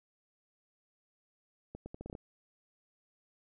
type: accelerating click train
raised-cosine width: 2 ms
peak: -30 dBFS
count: 8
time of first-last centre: 1.75-2.152 s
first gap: 110 ms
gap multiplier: 0.77
effects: none